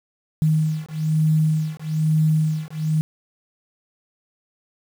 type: beating tone pair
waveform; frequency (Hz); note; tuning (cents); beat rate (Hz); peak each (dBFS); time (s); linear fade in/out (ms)
sine; 155.56 / 156.66; D#3 / D#3; 0 / +12; 1.1; -20 / -20; 0.42-3.01; 0
effects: 7-bit